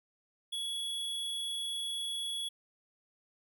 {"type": "tone", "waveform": "square", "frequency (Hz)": 3368, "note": "G#7", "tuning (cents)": 24, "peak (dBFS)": -35, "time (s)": [0.52, 2.49], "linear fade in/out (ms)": 10, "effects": []}